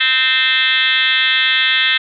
sine tone with frequency modulation, 2622 Hz, E7, 10 cents flat, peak -11 dBFS, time 0-1.98 s, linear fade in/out 10 ms, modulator 266 Hz, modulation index 4, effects none

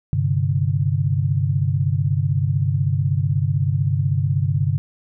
sine chord, G suspended fourth, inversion none, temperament equal, 98 / 130.81 / 146.83 Hz, G2 / C3 / D3, 0 / 0 / 0 cents, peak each -21 dBFS, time 0.13-4.78 s, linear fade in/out 0 ms, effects none

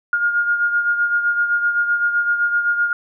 sine beating tone pair, 1419 / 1426.8 Hz, F6 / F6, +27 / +37 cents, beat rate 7.8 Hz, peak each -16 / -24 dBFS, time 0.13-2.93 s, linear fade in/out 2 ms, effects none

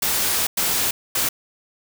white noise bursts at uneven times, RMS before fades -21 dBFS, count 3, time 0.02-0.47 / 0.57-0.91 / 1.15-1.29 s, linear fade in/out 5 ms, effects none

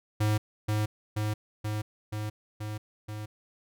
square tone with echo, 106.4 Hz, G#2, 42 cents sharp, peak -24 dBFS, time 0.2-0.38 s, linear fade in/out 10 ms, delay 480 ms, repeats 6, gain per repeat -2 dB, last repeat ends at 3.26 s, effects none

